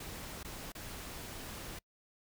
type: noise with dropouts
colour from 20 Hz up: pink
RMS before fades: -45 dBFS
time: 0-1.79 s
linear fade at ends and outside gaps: 5 ms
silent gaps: 0.431-0.446 / 0.721-0.75 s
effects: noise-tail reverb RT60 0.1 s tail -26 dB re dry